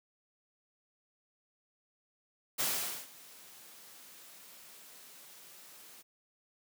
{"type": "noise with ADSR envelope", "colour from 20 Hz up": "white", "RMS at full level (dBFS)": -31, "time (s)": [2.58, 6.03], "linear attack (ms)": 22, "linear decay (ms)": 460, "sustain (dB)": -23, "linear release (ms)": 26, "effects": ["high-pass 150 Hz 12 dB/octave"]}